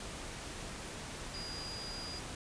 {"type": "tone in noise", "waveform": "sine", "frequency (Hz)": 4869, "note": "D#8", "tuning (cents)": -38, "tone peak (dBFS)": -43, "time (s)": [1.34, 2.19], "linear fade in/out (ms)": 2, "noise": "pink", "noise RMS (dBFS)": -44, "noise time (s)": [0, 2.35], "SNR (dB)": -2, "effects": ["resampled to 22050 Hz"]}